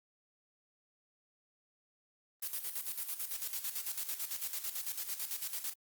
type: noise with tremolo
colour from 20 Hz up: blue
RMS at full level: -37 dBFS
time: 2.42-5.74 s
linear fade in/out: 10 ms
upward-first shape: square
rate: 9 Hz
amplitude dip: 65%
effects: Opus 32 kbps